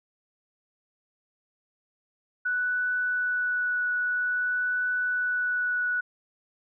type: tone with vibrato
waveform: sine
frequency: 1480 Hz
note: F#6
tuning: in tune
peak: -24 dBFS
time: 2.45-6.01 s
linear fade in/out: 10 ms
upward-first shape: triangle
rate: 0.51 Hz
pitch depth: 10 cents each way
effects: none